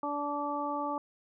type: harmonic tone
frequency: 290.1 Hz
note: D4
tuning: 21 cents flat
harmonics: 1 / 2 / 3 / 4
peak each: -37 / -38 / -35 / -36 dBFS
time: 0.03-0.98 s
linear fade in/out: 2 ms
effects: none